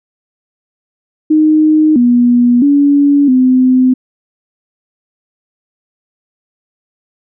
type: tone with pitch steps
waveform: sine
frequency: 309.2 / 242.5 / 285 / 256 Hz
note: D#4 / B3 / C#4 / C4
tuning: -11 / -31 / +48 / -38 cents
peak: -5 dBFS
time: 1.3-3.94 s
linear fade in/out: 10 ms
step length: 660 ms
effects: none